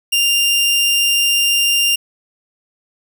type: tone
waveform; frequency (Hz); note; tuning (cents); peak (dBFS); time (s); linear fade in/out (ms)
sawtooth; 2794; F7; 0; -9; 0.12-1.96; 10
effects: none